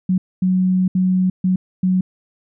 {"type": "tone bursts at uneven times", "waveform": "sine", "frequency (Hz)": 185, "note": "F#3", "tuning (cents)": 0, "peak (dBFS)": -13, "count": 5, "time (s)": [[0.09, 0.18], [0.42, 0.88], [0.95, 1.3], [1.44, 1.56], [1.83, 2.01]], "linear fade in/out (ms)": 5, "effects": []}